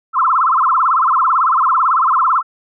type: tone with vibrato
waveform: sine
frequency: 1174.7 Hz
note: D6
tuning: in tune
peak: -10 dBFS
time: 0.13-2.43 s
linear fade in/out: 50 ms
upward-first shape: sine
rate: 18 Hz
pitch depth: 260 cents each way
effects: none